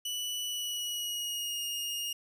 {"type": "tone with pitch glide", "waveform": "sawtooth", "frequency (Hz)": [2960, 2849], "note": ["F#7", "F7"], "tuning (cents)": [0, 34], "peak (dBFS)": -30, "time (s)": [0.05, 2.13], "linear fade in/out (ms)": 5, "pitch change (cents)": -66, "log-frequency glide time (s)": [0.46, 1.65], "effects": []}